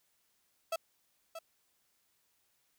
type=tone with echo; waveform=35% pulse; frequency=657 Hz; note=E5; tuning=6 cents flat; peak=-30 dBFS; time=0.72-0.76 s; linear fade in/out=5 ms; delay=630 ms; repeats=1; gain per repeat=-10 dB; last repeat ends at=1.39 s; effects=white hiss -75 dBFS RMS until 2.78 s